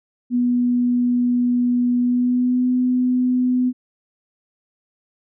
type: tone with pitch glide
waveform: sine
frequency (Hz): 244.7 to 251.1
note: B3 to B3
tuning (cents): -16 to +29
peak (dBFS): -15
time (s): 0.3-3.73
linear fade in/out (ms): 50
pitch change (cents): +45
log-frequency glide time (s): 2-2.67
effects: none